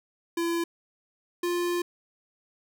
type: tone pair in turn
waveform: square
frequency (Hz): 338.1 / 349.8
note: E4 / F4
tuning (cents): +44 / +3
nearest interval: minor second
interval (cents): 59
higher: second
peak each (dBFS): -26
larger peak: neither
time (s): 0.37-0.64 / 1.43-1.82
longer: second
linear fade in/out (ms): 5
effects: none